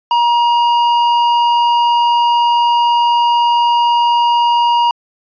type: tone with tanh clipping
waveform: triangle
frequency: 949 Hz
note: A#5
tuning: 31 cents sharp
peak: -11 dBFS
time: 0.11-4.91 s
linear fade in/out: 2 ms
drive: 15 dB
effects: resampled to 11025 Hz